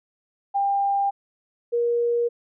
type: tone pair in turn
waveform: sine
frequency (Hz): 797 / 473.9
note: G5 / A#4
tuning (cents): +28 / +28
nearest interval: major sixth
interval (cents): 900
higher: first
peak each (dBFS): -19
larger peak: neither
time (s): 0.54-1.11 / 1.72-2.29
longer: neither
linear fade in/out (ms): 20
effects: none